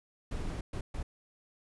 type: noise bursts at uneven times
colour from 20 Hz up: brown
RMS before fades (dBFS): -36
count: 3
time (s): 0.31-0.61 / 0.73-0.81 / 0.94-1.03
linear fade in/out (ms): 5
effects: resampled to 24000 Hz